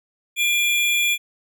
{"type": "tone pair together", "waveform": "square", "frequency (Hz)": [2394, 3386], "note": ["D7", "G#7"], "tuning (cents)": [33, 33], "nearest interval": "tritone", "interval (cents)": 600, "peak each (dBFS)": [-19, -24], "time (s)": [0.36, 1.18], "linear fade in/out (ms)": 50, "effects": []}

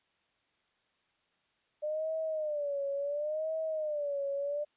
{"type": "tone with vibrato", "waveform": "sine", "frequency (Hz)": 597, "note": "D5", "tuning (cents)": 28, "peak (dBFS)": -31, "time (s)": [1.82, 4.65], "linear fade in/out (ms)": 20, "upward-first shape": "sine", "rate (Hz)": 0.71, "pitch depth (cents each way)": 120, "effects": ["white hiss -74 dBFS RMS until 4.76 s", "resampled to 8000 Hz"]}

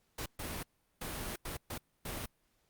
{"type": "noise bursts at uneven times", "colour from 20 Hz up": "pink", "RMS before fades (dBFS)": -40, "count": 6, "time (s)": [[0.18, 0.26], [0.39, 0.63], [1.01, 1.36], [1.45, 1.57], [1.7, 1.78], [2.05, 2.26]], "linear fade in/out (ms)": 5, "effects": ["pink hiss -75 dBFS RMS until 2.69 s", "Opus 48 kbps"]}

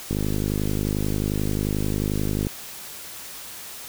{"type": "click train", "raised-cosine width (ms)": 3, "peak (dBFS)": -12, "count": 122, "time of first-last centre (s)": [0.11, 2.469], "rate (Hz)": 51.3, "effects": ["white hiss -38 dBFS RMS until 3.88 s"]}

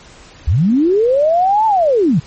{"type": "linear two-way sweep", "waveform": "sine", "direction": "up then down", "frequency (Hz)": [60.1, 899, 123.9], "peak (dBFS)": -9, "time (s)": [0.47, 2.2], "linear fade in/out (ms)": 10, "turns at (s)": 1.66, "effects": ["pink hiss -41 dBFS RMS until 2.26 s", "MP3 32 kbps"]}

